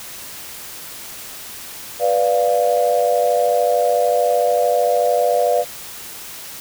sine chord, B diminished, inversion none, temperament equal, 493.9 / 587.3 / 698.5 Hz, B4 / D5 / F5, 0 / 0 / 0 cents, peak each -18 dBFS, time 1.99-5.65 s, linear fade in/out 50 ms, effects white hiss -34 dBFS RMS until 6.6 s

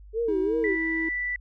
sine tone with vibrato, 419 Hz, G#4, 15 cents sharp, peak -23 dBFS, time 0.13-0.77 s, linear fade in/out 50 ms, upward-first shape sine, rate 2.8 Hz, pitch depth 200 cents each way
triangle tone with pitch glide, 320 to 324.1 Hz, D#4 to E4, +49 to -29 cents, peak -26 dBFS, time 0.28-1.09 s, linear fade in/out 5 ms, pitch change +22 cents, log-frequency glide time 0.41-0.63 s
sine tone, 1972 Hz, B6, 3 cents flat, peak -26 dBFS, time 0.64-1.36 s, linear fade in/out 2 ms
effects added 50 Hz sine -44 dBFS peak until 1.4 s

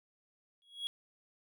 triangle tone with exponential growth, 3322 Hz, G#7, in tune, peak -30 dBFS, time 0.62-0.87 s, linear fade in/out 0 ms, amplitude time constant 54 ms, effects none

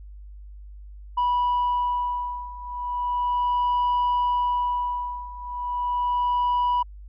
sine beating tone pair, 980 / 980.36 Hz, B5 / B5, -14 / -13 cents, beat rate 0.36 Hz, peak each -24 / -22 dBFS, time 1.17-6.83 s, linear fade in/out 10 ms, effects tanh soft clip ceiling -18 dBFS + added 50 Hz sine -39 dBFS peak until 7.08 s

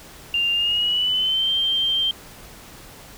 sine tone with pitch glide, 2794 to 3154 Hz, F7 to G7, 0 to +10 cents, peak -18 dBFS, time 0.34-2.11 s, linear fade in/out 2 ms, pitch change +210 cents, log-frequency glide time 0.53-1.52 s, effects pink hiss -43 dBFS RMS until 3.17 s

